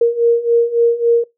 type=beating tone pair; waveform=sine; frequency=466.2 / 469.8 Hz; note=A#4 / A#4; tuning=0 / +13 cents; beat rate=3.6 Hz; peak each=-15 / -12 dBFS; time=0.01-1.24 s; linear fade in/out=5 ms; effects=noise-tail reverb RT60 0.2 s tail -23 dB re dry